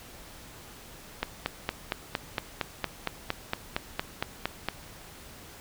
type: click train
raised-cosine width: 0.3 ms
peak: -11 dBFS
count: 16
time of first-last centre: 1.23-4.686 s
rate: 4.34 Hz
effects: pink hiss -48 dBFS RMS until 5.6 s